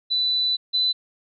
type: tone pair in turn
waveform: sine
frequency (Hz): 3984 / 4006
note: B7 / B7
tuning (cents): +14 / +24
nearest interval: unison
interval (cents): 10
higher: second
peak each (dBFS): -19 / -18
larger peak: second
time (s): 0.1-0.57 / 0.73-0.93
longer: first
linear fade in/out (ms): 20
effects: none